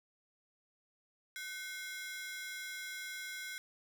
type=ring-modulated tone; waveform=sawtooth; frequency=1826 Hz; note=A#6; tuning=36 cents flat; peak=-35 dBFS; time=1.36-3.58 s; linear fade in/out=0 ms; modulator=311 Hz; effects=none